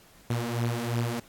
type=beating tone pair; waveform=sawtooth; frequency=116.54 / 119.44 Hz; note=A#2 / A#2; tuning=0 / +43 cents; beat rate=2.9 Hz; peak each=-27 / -25 dBFS; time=0.3-1.2 s; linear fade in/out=5 ms; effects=pink hiss -56 dBFS RMS until 1.28 s + AAC 64 kbps